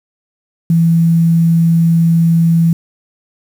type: tone with quantisation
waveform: sine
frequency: 166.2 Hz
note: E3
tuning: 15 cents sharp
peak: -7 dBFS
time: 0.7-2.73 s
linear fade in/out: 2 ms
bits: 6
effects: none